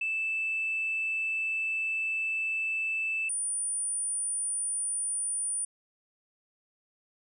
sine tone pair in turn, 2637 / 9397 Hz, E7 / D9, 0 / 0 cents, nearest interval octave + minor seventh, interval 2200 cents, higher second, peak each -27 / -28 dBFS, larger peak first, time 0.01-3.29 / 3.29-5.65 s, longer first, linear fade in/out 5 ms, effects tanh soft clip ceiling -23 dBFS

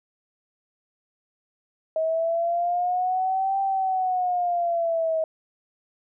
sine linear two-way sweep, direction up then down, 635 to 784 to 635 Hz, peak -21 dBFS, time 1.96-5.24 s, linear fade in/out 2 ms, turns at 3.6 s, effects none

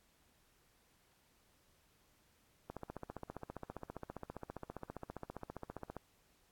click train, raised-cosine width 1 ms, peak -29 dBFS, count 50, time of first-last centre 2.7-5.967 s, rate 15 Hz, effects pink hiss -72 dBFS RMS until 6.51 s + AAC 64 kbps

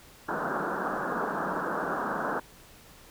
white band-pass noise, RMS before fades -31 dBFS, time 0.28-2.4 s, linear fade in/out 10 ms, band 150 to 1600 Hz, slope 96 dB/octave, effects pink hiss -53 dBFS RMS until 3.1 s

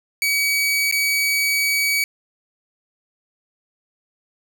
sawtooth tone with dropouts, 2270 Hz, C#7, 41 cents sharp, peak -14 dBFS, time 0.22-2.04 s, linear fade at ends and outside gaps 1 ms, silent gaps 0.913-0.924 s, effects none

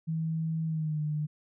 sine tone with pitch glide, 161.1 to 151.18 Hz, E3 to D#3, -39 to -49 cents, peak -28 dBFS, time 0.07-1.27 s, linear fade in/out 20 ms, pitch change -110 cents, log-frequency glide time 0.66-1.01 s, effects none

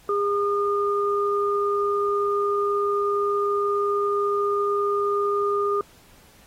sine tone pair together, 406.5 / 1218 Hz, G#4 / D#6, -37 / -37 cents, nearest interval octave + perfect fifth, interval 1900 cents, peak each -22 / -24 dBFS, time 0.09-5.81 s, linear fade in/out 2 ms, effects pink hiss -54 dBFS RMS until 6.46 s + AAC 48 kbps

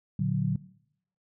sine chord, Bb augmented, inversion none, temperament equal, 116.54 / 146.83 / 185 Hz, Bb2 / D3 / F#3, 0 / 0 / 0 cents, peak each -31 / -28 / -28 dBFS, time 0.19-0.56 s, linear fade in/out 5 ms, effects noise-tail reverb RT60 0.7 s tail -19 dB re dry

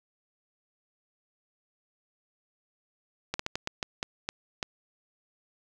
slowing click train, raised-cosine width 0.2 ms, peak -13 dBFS, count 9, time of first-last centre 3.34-4.628 s, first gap 54 ms, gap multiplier 1.3, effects none

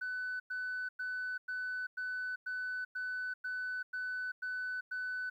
sine tone bursts, 1500 Hz, F#6, 23 cents sharp, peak -34 dBFS, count 11, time 0.01-5.3 s, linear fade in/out 10 ms, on 390 ms, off 100 ms, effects tanh soft clip ceiling -33 dBFS + 12-bit

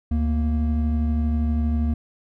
triangle tone pair together, 73.42 / 232.8 Hz, D2 / A#3, 0 / -2 cents, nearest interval octave + minor sixth, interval 1998 cents, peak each -18 / -23 dBFS, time 0.11-1.94 s, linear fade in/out 5 ms, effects none

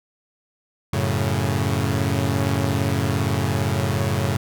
sawtooth chord, F# minor, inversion none, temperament equal, 92.5 / 110 / 138.59 Hz, F#2 / A2 / C#3, 0 / 0 / 0 cents, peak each -20 dBFS, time 0.93-4.37 s, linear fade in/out 5 ms, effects none

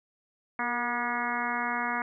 harmonic tone with a mistuned harmonic, 241 Hz, B3, 42 cents flat, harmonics 1 / 2 / 3 / 4 / 5 / 6 / 7 / 8 / 9, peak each -37 / -44 / -36 / -34 / -35 / -36 / -36 / -38 / -37 dBFS, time 0.59-2.02 s, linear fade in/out 2 ms, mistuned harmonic 2, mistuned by -51 cents, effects none

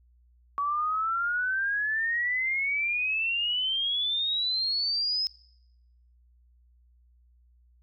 sine exponential sweep, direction up, 1130 to 5160 Hz, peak -25 dBFS, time 0.58-5.27 s, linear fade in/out 0 ms, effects noise-tail reverb RT60 0.9 s tail -24 dB re dry + added 60 Hz sine -58 dBFS peak until 7.82 s

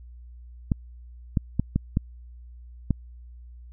clicks, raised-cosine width 5 ms, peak -9 dBFS, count 6, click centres 0.718 / 1.372 / 1.596 / 1.76 / 1.971 / 2.907 s, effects added 60 Hz sine -42 dBFS peak until 3.72 s

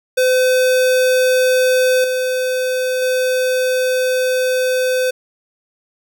square tone with level steps, 510 Hz, C5, 44 cents flat, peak -12 / -17 / -15 dBFS, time 0.17-5.11 s, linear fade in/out 10 ms, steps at 2.04 / 3.02 s, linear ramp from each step 2 ms, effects none

